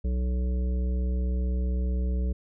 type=harmonic tone; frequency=62.2 Hz; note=B1; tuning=13 cents sharp; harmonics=1 / 3 / 5 / 7 / 9; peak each=-24 / -35 / -44 / -42 / -47 dBFS; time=0.04-2.33 s; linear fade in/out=10 ms; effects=none